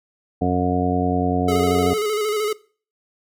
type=harmonic tone; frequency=90.1 Hz; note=F#2; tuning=45 cents flat; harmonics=1 / 2 / 3 / 4 / 5 / 6 / 7 / 8; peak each=-25 / -23 / -22 / -31 / -25 / -34 / -31 / -24 dBFS; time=0.41-1.94 s; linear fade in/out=10 ms
type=tone with vibrato; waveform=square; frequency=424.8 Hz; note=G#4; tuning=39 cents sharp; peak=-20 dBFS; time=1.48-2.53 s; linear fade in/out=5 ms; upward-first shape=square; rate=13 Hz; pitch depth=37 cents each way
effects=noise-tail reverb RT60 0.4 s tail -20 dB re dry